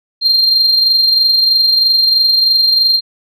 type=tone with amplitude modulation; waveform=sine; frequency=4186 Hz; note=C8; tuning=in tune; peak=-4 dBFS; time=0.21-3.01 s; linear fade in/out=50 ms; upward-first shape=sine; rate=23.1 Hz; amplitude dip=50%; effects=tanh soft clip ceiling -5 dBFS